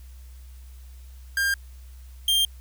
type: tone pair in turn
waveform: 45% pulse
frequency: 1602 / 3187 Hz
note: G6 / G7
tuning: +37 / +28 cents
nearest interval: octave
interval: 1191 cents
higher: second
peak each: -21 / -18 dBFS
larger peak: second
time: 1.37-1.54 / 2.28-2.45 s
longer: neither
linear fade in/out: 2 ms
effects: added 63 Hz sine -41 dBFS peak until 2.6 s + white hiss -58 dBFS RMS until 2.6 s